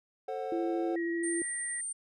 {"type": "chord", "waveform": "triangle", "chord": "F# diminished", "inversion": "first", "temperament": "just", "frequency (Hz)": [444, 532.8, 740], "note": ["A4", "C5", "F#5"], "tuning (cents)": [16, 31, 0], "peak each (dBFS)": -36, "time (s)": [0.28, 0.96], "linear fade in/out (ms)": 5}
{"type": "tone with vibrato", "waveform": "sine", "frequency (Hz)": 337.5, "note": "E4", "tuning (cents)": 41, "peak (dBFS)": -30, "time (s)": [0.52, 1.42], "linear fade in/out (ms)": 2, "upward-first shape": "square", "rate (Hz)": 13, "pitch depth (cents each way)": 9}
{"type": "tone with pitch glide", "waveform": "sine", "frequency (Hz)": [1900, 1921], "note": ["A#6", "B6"], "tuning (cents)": [33, -48], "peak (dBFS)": -38, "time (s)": [0.96, 1.81], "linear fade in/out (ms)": 5, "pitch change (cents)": 19, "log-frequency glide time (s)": [1.08, 1.29]}
{"type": "tone", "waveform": "sine", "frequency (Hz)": 8870, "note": "C#9", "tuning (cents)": 0, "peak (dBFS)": -34, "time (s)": [1.23, 1.93], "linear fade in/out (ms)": 10}
{"effects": []}